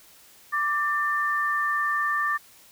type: tone pair together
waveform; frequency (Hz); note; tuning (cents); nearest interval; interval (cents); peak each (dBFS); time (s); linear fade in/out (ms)
sine; 1174 / 1790.2; D6 / A6; -1 / +29; perfect fifth; 730; -25; 0.52-2.38; 20
effects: white hiss -53 dBFS RMS until 2.71 s